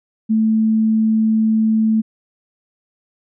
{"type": "tone", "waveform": "sine", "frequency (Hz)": 220, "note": "A3", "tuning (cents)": 0, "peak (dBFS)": -12, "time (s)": [0.29, 2.02], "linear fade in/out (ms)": 20, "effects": []}